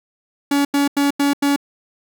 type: tone bursts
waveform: 45% pulse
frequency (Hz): 283.3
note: C#4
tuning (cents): +38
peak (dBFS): -14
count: 5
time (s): 0.51-1.562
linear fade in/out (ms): 5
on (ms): 140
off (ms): 88
effects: none